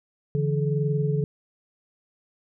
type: tone cluster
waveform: sine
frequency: 144.9 / 166.3 / 428.6 Hz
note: D3 / E3 / A4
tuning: -23 / +16 / -45 cents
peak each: -23 / -28 / -28 dBFS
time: 0.35-1.24 s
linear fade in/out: 0 ms
effects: none